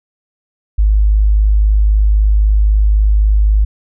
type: tone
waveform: sine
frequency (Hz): 51.91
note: G#1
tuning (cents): 0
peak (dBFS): -7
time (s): 0.78-3.65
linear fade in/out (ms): 10
effects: none